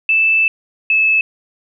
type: tone pair in turn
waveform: sine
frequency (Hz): 2637 / 2607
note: E7 / E7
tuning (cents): 0 / -20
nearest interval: unison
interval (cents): 20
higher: first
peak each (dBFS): -10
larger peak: neither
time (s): 0.09-0.48 / 0.9-1.21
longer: first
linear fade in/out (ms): 2
effects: none